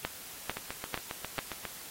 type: two click trains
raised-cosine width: 0.3 ms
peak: -15 / -20 dBFS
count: 4 / 9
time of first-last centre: 0.05-1.389 / 0.57-1.653 s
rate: 2.24 / 7.39 Hz
effects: white hiss -46 dBFS RMS until 1.9 s + AAC 48 kbps